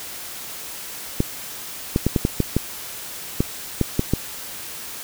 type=clicks; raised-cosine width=3 ms; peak=-4 dBFS; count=11; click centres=1.204 / 1.961 / 2.066 / 2.162 / 2.251 / 2.403 / 2.566 / 3.405 / 3.813 / 3.994 / 4.136 s; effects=white hiss -34 dBFS RMS until 5.03 s